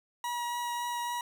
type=tone with vibrato; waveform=40% pulse; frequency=960 Hz; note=B5; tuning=49 cents flat; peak=-31 dBFS; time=0.24-1.21 s; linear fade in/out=2 ms; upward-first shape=triangle; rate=3.6 Hz; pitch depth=10 cents each way; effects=none